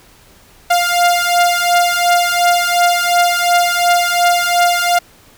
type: beating tone pair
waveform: sawtooth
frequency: 700 / 702.8 Hz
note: F5 / F5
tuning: +4 / +11 cents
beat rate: 2.8 Hz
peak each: -10 dBFS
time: 0.7-4.99 s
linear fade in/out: 10 ms
effects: pink hiss -46 dBFS RMS until 5.37 s